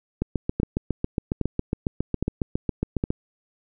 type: two click trains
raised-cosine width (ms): 3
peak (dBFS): -10 / -10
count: 4 / 22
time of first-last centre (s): 0.6-3.039 / 0.22-3.105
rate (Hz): 1.23 / 7.28
effects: none